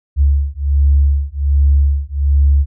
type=beating tone pair; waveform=sine; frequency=70 / 71.3 Hz; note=C#2 / C#2; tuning=+18 / +49 cents; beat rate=1.3 Hz; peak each=-12 dBFS; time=0.16-2.66 s; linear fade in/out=50 ms; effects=tanh soft clip ceiling -2 dBFS